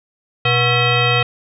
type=tone with frequency modulation; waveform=sine; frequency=1337 Hz; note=E6; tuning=24 cents sharp; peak=-12 dBFS; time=0.45-1.23 s; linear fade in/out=5 ms; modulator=607 Hz; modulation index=3.2; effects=none